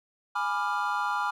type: chord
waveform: triangle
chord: G# diminished seventh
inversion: none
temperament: equal with one note detuned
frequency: 830.6 / 987.8 / 1189 / 1396.9 Hz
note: G#5 / B5 / D6 / F6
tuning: 0 / 0 / +21 / 0 cents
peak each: -30 dBFS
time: 0.35-1.31 s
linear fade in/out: 10 ms
effects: none